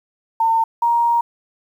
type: tone pair in turn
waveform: sine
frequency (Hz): 905 / 939.1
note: A5 / A#5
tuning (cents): +48 / +13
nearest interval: minor second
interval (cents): 65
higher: second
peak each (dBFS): -13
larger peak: neither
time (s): 0.4-0.64 / 0.82-1.21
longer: second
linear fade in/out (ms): 5
effects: 8-bit